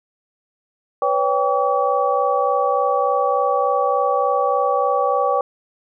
sine tone cluster, 499.6 / 563 / 789 / 1140 Hz, B4 / C#5 / G5 / C#6, +20 / +27 / +11 / +48 cents, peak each -21 dBFS, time 1.02-5.41 s, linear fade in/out 2 ms, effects none

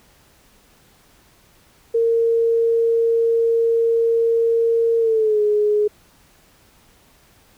sine tone with pitch glide, 459.8 to 419.2 Hz, A#4 to G#4, -24 to +16 cents, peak -14 dBFS, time 1.94-5.88 s, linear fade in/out 10 ms, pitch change -160 cents, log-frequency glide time 4.99-5.41 s, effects pink hiss -54 dBFS RMS until 7.57 s

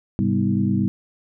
sine tone cluster, 104.7 / 133.4 / 196.5 / 246 / 317.3 Hz, G#2 / C3 / G3 / B3 / D#4, +15 / +34 / +4 / -7 / +34 cents, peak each -25 / -26 / -20 / -25 / -27 dBFS, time 0.19-0.88 s, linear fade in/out 0 ms, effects none

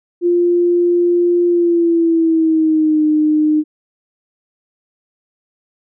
sine tone with pitch glide, 349.2 to 305.8 Hz, F4 to D#4, 0 to -30 cents, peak -10 dBFS, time 0.21-3.64 s, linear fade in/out 50 ms, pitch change -230 cents, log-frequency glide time 1.47-3.04 s, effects none

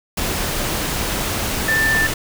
sine tone in noise, 1776 Hz, A6, 16 cents sharp, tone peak -15 dBFS, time 1.68-2.07 s, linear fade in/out 5 ms, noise pink, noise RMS -22 dBFS, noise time 0.17-2.14 s, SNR +4 dB, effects none

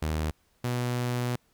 sawtooth tone pair in turn, 77.78 / 122.65 Hz, D#2 / B2, 0 / -12 cents, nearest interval minor sixth, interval 788 cents, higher second, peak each -23 dBFS, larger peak neither, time 0.02-0.31 / 0.64-1.36 s, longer second, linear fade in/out 5 ms, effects pink hiss -68 dBFS RMS until 1.53 s

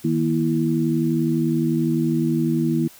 sine tone cluster, 158 / 237.7 / 329.5 Hz, D#3 / A#3 / E4, +27 / +34 / -1 cents, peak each -22 dBFS, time 0.04-2.88 s, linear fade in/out 10 ms, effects white hiss -47 dBFS RMS until 2.99 s

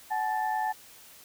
sine tone cluster, 748 / 857 / 1772 Hz, F#5 / A5 / A6, +19 / -46 / +12 cents, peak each -32 / -28 / -37 dBFS, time 0.1-0.73 s, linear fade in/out 20 ms, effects white hiss -52 dBFS RMS until 1.24 s

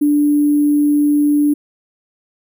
sine tone with sample-and-hold, 293.2 Hz, D4, 3 cents flat, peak -10 dBFS, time 0.01-1.54 s, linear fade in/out 10 ms, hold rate 11025 Hz, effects none

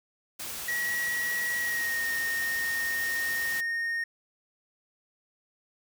white noise, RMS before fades -37 dBFS, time 0.39-3.61 s, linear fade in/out 10 ms
triangle tone with pitch glide, 1915 to 1846.6 Hz, A#6 to A#6, +46 to -17 cents, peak -26 dBFS, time 0.68-4.04 s, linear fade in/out 5 ms, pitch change -63 cents, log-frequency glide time 1.59-2.02 s
effects none

